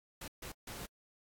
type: noise bursts at uneven times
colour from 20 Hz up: pink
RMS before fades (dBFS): -45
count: 3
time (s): 0.21-0.28 / 0.42-0.52 / 0.67-0.86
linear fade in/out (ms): 5
effects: AAC 64 kbps